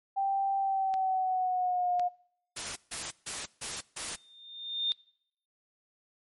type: tone with pitch glide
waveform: sine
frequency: 784 to 714.8 Hz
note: G5 to F5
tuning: 0 to +40 cents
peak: -26 dBFS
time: 0.16-2.09 s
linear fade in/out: 20 ms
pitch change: -160 cents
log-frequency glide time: 0.58-1.92 s
type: click train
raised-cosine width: 0.2 ms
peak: -25 dBFS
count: 3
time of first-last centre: 0.94-3.052 s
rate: 0.947 Hz
type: noise bursts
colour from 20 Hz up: white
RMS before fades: -36 dBFS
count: 5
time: 2.56-4.16 s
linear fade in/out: 10 ms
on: 200 ms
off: 150 ms
type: tone with exponential growth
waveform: sine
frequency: 3629 Hz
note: A#7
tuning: 47 cents flat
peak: -24 dBFS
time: 4.09-4.92 s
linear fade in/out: 0 ms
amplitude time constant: 180 ms
effects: noise-tail reverb RT60 0.7 s tail -24 dB re dry + MP3 48 kbps